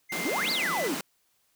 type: tone with pitch glide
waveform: triangle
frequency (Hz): 2093 to 2003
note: C7 to B6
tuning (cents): 0 to +24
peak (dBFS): -31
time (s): 0.09-0.89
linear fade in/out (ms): 20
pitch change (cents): -76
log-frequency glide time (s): 0.55-0.65
type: high-pass noise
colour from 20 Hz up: pink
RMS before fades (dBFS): -34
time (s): 0.12-1.01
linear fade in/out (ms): 2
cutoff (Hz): 160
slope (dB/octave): 96
type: exponential two-way sweep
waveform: triangle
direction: up then down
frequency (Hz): 240.1 to 4931 to 240.1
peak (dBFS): -26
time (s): 0.25-0.95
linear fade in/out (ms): 2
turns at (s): 0.51
effects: white hiss -70 dBFS RMS until 1.55 s